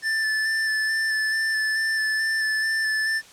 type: tone with vibrato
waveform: square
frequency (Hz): 1760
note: A6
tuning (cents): 0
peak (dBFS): -22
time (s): 0.02-3.22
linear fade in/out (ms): 50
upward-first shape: square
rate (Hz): 2.3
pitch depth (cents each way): 13
effects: white hiss -48 dBFS RMS until 3.32 s + low-pass 8000 Hz 12 dB/octave